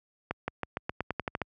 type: accelerating click train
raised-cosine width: 0.5 ms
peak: -15 dBFS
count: 11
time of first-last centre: 0.31-1.417 s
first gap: 170 ms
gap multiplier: 0.9
effects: high-pass 60 Hz 12 dB/octave